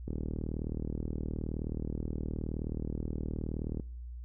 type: click train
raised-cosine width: 3 ms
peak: -23 dBFS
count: 146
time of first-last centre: 0.08-3.798 s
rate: 39 Hz
effects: noise-tail reverb RT60 0.6 s tail -25 dB re dry + added 60 Hz sine -40 dBFS peak until 4.24 s